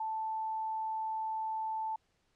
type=tone; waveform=sine; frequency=880 Hz; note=A5; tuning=in tune; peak=-33 dBFS; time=0-1.96 s; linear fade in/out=5 ms; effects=pink hiss -75 dBFS RMS until 2.35 s + low-pass 7000 Hz 12 dB/octave